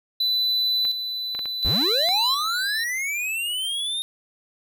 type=tone with tremolo; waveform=triangle; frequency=3994 Hz; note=B7; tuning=19 cents sharp; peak=-18 dBFS; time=0.2-2.84 s; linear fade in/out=5 ms; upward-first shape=square; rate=0.7 Hz; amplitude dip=55%
type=clicks; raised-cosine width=0.3 ms; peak=-20 dBFS; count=6; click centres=0.851 / 1.35 / 1.392 / 1.457 / 1.816 / 2.089 s
type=linear sweep; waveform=square; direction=up; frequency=33.88 to 3703 Hz; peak=-25 dBFS; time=1.65-4.02 s; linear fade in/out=0 ms
effects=none